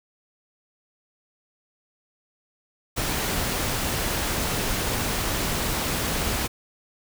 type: noise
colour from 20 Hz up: pink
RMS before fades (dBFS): -26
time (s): 2.96-6.48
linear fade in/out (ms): 20
effects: none